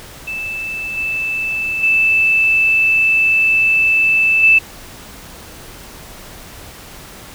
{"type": "tone with level steps", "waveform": "sine", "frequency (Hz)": 2637, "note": "E7", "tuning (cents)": 0, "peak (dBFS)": [-21, -17, -10, -6], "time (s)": [0.27, 4.59], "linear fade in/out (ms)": 10, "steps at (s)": [0.97, 1.83, 4.43], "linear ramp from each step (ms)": 5, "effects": ["pink hiss -36 dBFS RMS until 7.34 s"]}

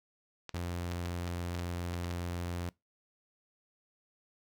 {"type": "clicks", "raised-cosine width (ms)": 0.2, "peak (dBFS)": -24, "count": 10, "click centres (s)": [0.493, 0.566, 0.918, 1.058, 1.277, 1.55, 1.594, 1.94, 2.045, 2.111]}
{"type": "tone", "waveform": "sawtooth", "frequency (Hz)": 87.31, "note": "F2", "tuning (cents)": 0, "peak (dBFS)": -31, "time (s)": [0.54, 2.69], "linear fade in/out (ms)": 0}
{"effects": ["noise-tail reverb RT60 0.2 s tail -23 dB re dry"]}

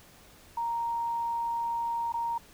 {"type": "tone with dropouts", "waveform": "sine", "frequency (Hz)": 932.3, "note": "A#5", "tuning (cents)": 0, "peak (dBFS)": -28, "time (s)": [0.57, 2.38], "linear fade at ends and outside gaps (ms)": 5, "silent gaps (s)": [2.123, 2.139], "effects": ["pink hiss -55 dBFS RMS until 2.53 s"]}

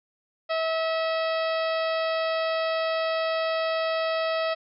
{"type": "harmonic tone with a mistuned harmonic", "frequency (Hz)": 647, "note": "E5", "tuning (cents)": -32, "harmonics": [1, 2, 3, 4, 5, 6, 7, 8], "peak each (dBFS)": [-25, -31, -35, -37, -39, -41, -42, -43], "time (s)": [0.49, 4.55], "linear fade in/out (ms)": 20, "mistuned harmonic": 8, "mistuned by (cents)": -23, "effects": []}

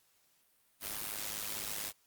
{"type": "noise with amplitude modulation", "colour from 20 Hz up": "white", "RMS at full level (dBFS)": -36, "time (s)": [0.8, 1.93], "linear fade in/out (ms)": 50, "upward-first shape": "sine", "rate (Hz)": 104, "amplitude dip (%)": 80, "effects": ["white hiss -71 dBFS RMS until 2.06 s", "Opus 48 kbps"]}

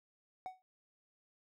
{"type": "tone with exponential decay", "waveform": "triangle", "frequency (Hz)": 746, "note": "F#5", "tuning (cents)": 14, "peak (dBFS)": -35, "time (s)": [0.46, 0.62], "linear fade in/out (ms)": 0, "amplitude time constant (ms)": 33, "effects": []}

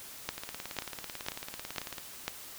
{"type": "two click trains", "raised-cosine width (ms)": 0.2, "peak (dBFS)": [-21, -14], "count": [30, 5], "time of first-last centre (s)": [[0.38, 1.982], [0.29, 2.28]], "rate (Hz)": [18.1, 2.01], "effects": ["white hiss -47 dBFS RMS until 2.58 s"]}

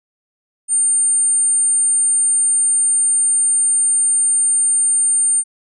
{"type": "tone", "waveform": "sine", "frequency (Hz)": 9000, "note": "C#9", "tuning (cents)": 25, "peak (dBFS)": -12, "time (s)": [0.68, 5.44], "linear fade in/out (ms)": 50, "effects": []}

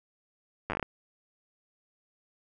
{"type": "slowing click train", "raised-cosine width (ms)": 0.5, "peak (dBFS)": -16, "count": 8, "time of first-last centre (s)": [0.7, 0.828], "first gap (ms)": 9, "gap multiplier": 1.23, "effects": []}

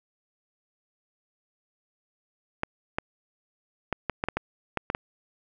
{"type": "clicks", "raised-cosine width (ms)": 0.5, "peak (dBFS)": -11, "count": 10, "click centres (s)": [2.634, 2.985, 3.927, 4.097, 4.239, 4.286, 4.37, 4.773, 4.901, 4.949], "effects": []}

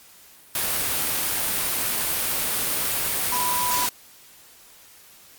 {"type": "tone in noise", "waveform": "sine", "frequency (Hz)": 987.8, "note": "B5", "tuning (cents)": 0, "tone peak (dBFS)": -24, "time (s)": [3.32, 3.86], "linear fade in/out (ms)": 2, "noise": "white", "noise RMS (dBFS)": -24, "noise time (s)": [0.55, 3.89], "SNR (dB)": -3, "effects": ["white hiss -50 dBFS RMS until 5.38 s", "Opus 48 kbps"]}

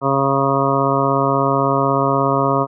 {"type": "harmonic tone", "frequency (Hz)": 137.2, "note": "C#3", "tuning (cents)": -17, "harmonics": [1, 2, 3, 4, 5, 7, 8, 9], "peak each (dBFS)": [-22, -22, -22, -22, -22, -22, -22, -22], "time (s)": [0.01, 2.67], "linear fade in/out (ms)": 50, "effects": []}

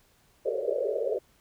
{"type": "band-pass noise", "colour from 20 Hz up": "pink", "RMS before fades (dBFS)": -29, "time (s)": [0.45, 1.19], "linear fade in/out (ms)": 10, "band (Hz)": [390, 620], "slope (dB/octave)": 96, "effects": ["pink hiss -64 dBFS RMS until 1.4 s"]}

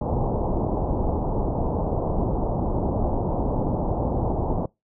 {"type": "low-pass noise", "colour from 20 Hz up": "pink", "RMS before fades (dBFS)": -24, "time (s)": [0.01, 4.66], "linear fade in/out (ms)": 5, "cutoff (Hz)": 920, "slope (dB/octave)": 48, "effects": ["noise-tail reverb RT60 0.2 s tail -24 dB re dry"]}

